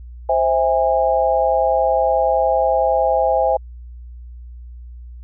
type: chord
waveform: sine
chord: C augmented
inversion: none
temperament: just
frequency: 523.3 / 654.1 / 817.6 Hz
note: C5 / E5 / G#5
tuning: 0 / -14 / -27 cents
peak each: -18 dBFS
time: 0.29-3.57 s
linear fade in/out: 5 ms
effects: added 60 Hz sine -33 dBFS peak until 5.23 s